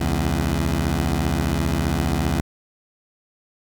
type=beating tone pair; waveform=15% pulse; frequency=68 / 83 Hz; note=C#2 / E2; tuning=-33 / +12 cents; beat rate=15 Hz; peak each=-16 dBFS; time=0-2.41 s; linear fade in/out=10 ms; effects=none